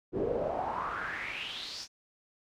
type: noise with band-pass filter sweep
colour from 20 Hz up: brown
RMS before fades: -35 dBFS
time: 0.12-1.88 s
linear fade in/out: 50 ms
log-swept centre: 360 to 5700 Hz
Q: 5.7
effects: none

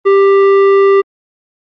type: tone with tanh clipping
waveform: sine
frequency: 393.9 Hz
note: G4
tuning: 8 cents sharp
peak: -7 dBFS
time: 0.05-1.02 s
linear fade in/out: 20 ms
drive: 18 dB
effects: low-pass 2000 Hz 12 dB/octave + Opus 24 kbps

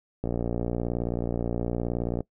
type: click train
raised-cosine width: 2 ms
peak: -15 dBFS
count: 117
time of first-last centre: 0.24-2.206 s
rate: 59 Hz
effects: noise-tail reverb RT60 0.1 s tail -22 dB re dry

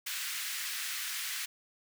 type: high-pass noise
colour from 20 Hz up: pink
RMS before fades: -37 dBFS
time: 0.06-1.46 s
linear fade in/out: 10 ms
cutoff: 1600 Hz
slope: 24 dB/octave
effects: none

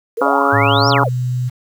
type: exponential two-way sweep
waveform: sine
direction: up then down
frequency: 430 to 5650 to 430 Hz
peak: -18 dBFS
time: 0.17-1.09 s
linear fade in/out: 10 ms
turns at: 0.89 s
type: harmonic tone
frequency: 139.8 Hz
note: C#3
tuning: 15 cents sharp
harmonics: 2 / 3 / 4 / 5 / 6 / 7 / 8 / 9 / 10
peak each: -21 / -21 / -21 / -21 / -21 / -21 / -21 / -21 / -21 dBFS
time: 0.21-1.04 s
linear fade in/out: 5 ms
type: tone with pitch glide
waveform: sine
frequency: 110 to 124.91 Hz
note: A2 to B2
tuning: 0 to +20 cents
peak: -16 dBFS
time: 0.52-1.5 s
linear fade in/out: 20 ms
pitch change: +220 cents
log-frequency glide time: 0.83-0.92 s
effects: 7-bit

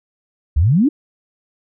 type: exponential sweep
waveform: sine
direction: up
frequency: 65.41 to 320.5 Hz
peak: -10 dBFS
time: 0.56-0.89 s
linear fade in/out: 10 ms
effects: none

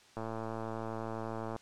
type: click train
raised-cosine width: 1 ms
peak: -25 dBFS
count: 157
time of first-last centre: 0.17-1.563 s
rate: 112 Hz
effects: white hiss -60 dBFS RMS until 1.61 s + low-pass 6000 Hz 12 dB/octave

